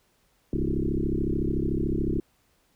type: tone with frequency modulation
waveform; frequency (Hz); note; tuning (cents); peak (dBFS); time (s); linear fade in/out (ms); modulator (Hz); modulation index
sine; 179.6; F3; +49; -23; 0.53-2.2; 2; 33.7; 5.8
effects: pink hiss -67 dBFS RMS until 2.75 s